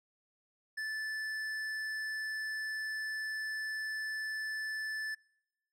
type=tone with tanh clipping; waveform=sine; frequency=1749 Hz; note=A6; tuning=11 cents flat; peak=-37 dBFS; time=0.77-5.15 s; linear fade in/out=10 ms; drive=11 dB; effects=noise-tail reverb RT60 0.9 s tail -26 dB re dry